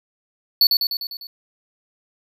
square tone with echo, 4452 Hz, C#8, 7 cents sharp, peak -11 dBFS, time 0.61-0.67 s, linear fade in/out 2 ms, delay 100 ms, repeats 6, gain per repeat -4 dB, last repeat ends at 1.27 s, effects none

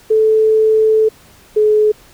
sine tone pair in turn, 437 / 426.3 Hz, A4 / G#4, -12 / +45 cents, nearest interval unison, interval 43 cents, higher first, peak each -8 dBFS, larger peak neither, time 0.1-1.09 / 1.56-1.92 s, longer first, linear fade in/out 10 ms, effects pink hiss -45 dBFS RMS until 2.13 s

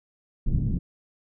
pink low-pass noise, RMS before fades -24 dBFS, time 0.46-0.79 s, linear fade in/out 10 ms, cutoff 240 Hz, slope 24 dB/octave, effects none

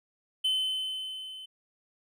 triangle tone with level ramp, 3053 Hz, G7, 46 cents flat, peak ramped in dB -22 to -40 dBFS, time 0.44-1.46 s, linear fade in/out 10 ms, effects none

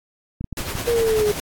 clicks, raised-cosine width 5 ms, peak -16 dBFS, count 5, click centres 0.41 / 0.443 / 0.527 / 0.606 / 0.754 s
pink noise with tremolo, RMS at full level -26 dBFS, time 0.57-1.4 s, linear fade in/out 2 ms, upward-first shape triangle, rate 10 Hz, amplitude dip 55%
sine exponential sweep, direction down, 477.9 to 412.2 Hz, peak -16 dBFS, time 0.87-1.32 s, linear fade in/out 10 ms
effects AAC 64 kbps

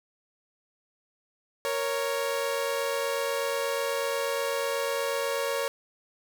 sawtooth tone pair together, 466.2 / 554.4 Hz, A#4 / C#5, 0 / 0 cents, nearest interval minor third, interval 300 cents, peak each -27 / -25 dBFS, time 1.65-5.68 s, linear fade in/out 0 ms, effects 8-bit

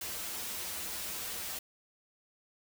white noise with comb filter, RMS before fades -39 dBFS, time 0.01-1.59 s, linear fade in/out 5 ms, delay 7.3 ms, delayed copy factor -0.95, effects none

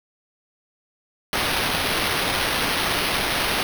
violet noise with sample-and-hold, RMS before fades -23 dBFS, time 1.33-3.63 s, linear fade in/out 0 ms, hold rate 7350 Hz, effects none

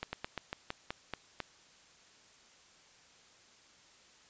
slowing click train, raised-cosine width 0.3 ms, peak -20 dBFS, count 9, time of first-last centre 0.03-1.403 s, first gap 100 ms, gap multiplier 1.15, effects white hiss -61 dBFS RMS until 4.29 s + resampled to 16000 Hz

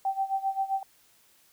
sine tone with tremolo, 777 Hz, G5, 16 cents flat, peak -23 dBFS, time 0.05-0.83 s, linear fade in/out 2 ms, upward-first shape sine, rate 7.6 Hz, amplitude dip 85%, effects white hiss -62 dBFS RMS until 1.52 s

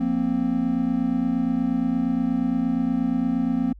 triangle chord, F suspended fourth, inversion none, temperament equal, 174.61 / 233.1 / 261.6 Hz, F3 / Bb3 / C4, 0 / 0 / 0 cents, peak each -27 / -22 / -21 dBFS, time 0-3.73 s, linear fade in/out 10 ms, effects added 50 Hz sine -42 dBFS peak until 3.79 s

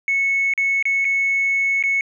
sine tone with dropouts, 2203 Hz, C#7, 11 cents flat, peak -15 dBFS, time 0.08-2.01 s, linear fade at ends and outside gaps 1 ms, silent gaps 0.537-0.577 / 0.826-0.854 / 1.046-1.051 / 1.826-1.837 s, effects tanh soft clip ceiling -12 dBFS

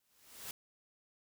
white noise with exponential growth, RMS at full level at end -42 dBFS, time 0-0.51 s, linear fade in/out 1 ms, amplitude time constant 110 ms, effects none

